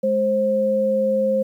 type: tone pair together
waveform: sine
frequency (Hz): 210.2 / 529.2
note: G#3 / C5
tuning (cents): +21 / +20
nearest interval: octave + major third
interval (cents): 1599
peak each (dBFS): -24 / -17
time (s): 0.03-1.43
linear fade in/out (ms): 10
effects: 9-bit